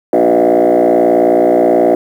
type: tone with frequency modulation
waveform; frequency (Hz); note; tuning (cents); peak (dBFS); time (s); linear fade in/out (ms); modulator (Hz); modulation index
sine; 493.9; B4; 0; -5; 0.13-1.95; 2; 58.7; 3.6
effects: tanh soft clip ceiling -4 dBFS + 7-bit